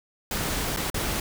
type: noise with dropouts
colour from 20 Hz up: pink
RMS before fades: -28 dBFS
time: 0.31-1.2 s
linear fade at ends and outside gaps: 2 ms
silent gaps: 0.764-0.771 / 0.901-0.943 s
effects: none